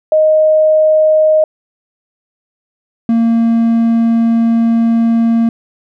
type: tone pair in turn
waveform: sine / triangle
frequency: 622.3 / 229.8 Hz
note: D#5 / A#3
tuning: 0 / -25 cents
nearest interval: octave + perfect fourth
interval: 1725 cents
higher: first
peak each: -6 dBFS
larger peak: neither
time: 0.12-1.44 / 3.09-5.49 s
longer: second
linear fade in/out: 2 ms
effects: none